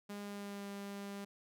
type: tone with pitch glide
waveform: sawtooth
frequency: 203.7 to 200.2 Hz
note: G#3 to G3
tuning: -33 to +37 cents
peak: -39 dBFS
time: 0.09-1.25 s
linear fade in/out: 10 ms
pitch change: -30 cents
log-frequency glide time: 0.21-0.67 s
effects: none